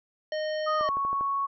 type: harmonic tone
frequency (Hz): 617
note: D#5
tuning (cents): -15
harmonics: 1 / 3 / 5 / 7 / 9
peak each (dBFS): -28 / -38 / -42 / -45 / -47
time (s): 0.32-0.89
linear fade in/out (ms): 2
type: tone with pitch glide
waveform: sine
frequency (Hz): 1244.5 to 1108.7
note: D#6 to C#6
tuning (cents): 0 to 0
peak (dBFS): -25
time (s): 0.66-1.47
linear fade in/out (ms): 20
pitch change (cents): -200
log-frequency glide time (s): 0.78-0.88
type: click train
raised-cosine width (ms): 1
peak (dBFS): -25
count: 6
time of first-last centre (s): 0.81-1.21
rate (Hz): 12.5
effects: none